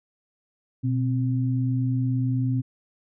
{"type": "tone pair together", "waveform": "sine", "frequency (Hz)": [123.46, 261.6], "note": ["B2", "C4"], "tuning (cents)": [0, 0], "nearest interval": "octave + minor second", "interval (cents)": 1300, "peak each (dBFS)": [-22, -27], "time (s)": [0.83, 2.62], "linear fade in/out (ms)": 20, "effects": []}